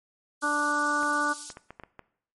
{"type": "high-pass noise", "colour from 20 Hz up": "white", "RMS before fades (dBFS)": -39, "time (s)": [0.41, 1.53], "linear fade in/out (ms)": 20, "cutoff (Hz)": 3800, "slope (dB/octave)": 24}
{"type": "harmonic tone", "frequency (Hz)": 294, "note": "D4", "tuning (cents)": 2, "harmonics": [1, 2, 3, 4, 5], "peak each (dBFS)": [-32, -35, -33, -28, -27], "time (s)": [0.42, 1.34], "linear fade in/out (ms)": 20}
{"type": "clicks", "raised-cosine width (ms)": 0.5, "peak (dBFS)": -26, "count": 7, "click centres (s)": [1.031, 1.502, 1.571, 1.706, 1.798, 1.836, 1.993]}
{"effects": ["noise-tail reverb RT60 0.6 s tail -18 dB re dry", "MP3 48 kbps"]}